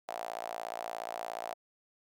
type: tone with high-pass filter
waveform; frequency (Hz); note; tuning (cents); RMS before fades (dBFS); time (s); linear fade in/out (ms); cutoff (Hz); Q
sawtooth; 57; A#1; -38; -40; 0.08-1.54; 5; 700; 5.8
effects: none